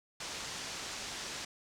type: low-pass noise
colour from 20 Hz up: white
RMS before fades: -42 dBFS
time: 0.2-1.45 s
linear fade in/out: 5 ms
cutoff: 6900 Hz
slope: 24 dB/octave
effects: none